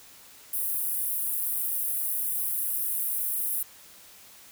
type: high-pass noise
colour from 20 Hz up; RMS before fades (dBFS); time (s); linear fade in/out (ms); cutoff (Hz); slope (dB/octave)
pink; -29; 0.53-3.63; 5; 10000; 48
effects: white hiss -51 dBFS RMS until 4.51 s